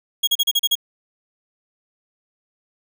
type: tone bursts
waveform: 40% pulse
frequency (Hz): 3301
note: G#7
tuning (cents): -11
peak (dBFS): -14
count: 7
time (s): 0.23-0.754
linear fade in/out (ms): 10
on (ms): 44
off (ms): 36
effects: none